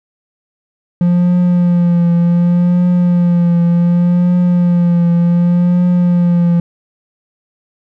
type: tone with vibrato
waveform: triangle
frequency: 174.61 Hz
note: F3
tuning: in tune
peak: -6 dBFS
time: 1.01-6.6 s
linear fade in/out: 2 ms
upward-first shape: triangle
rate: 0.67 Hz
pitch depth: 36 cents each way
effects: none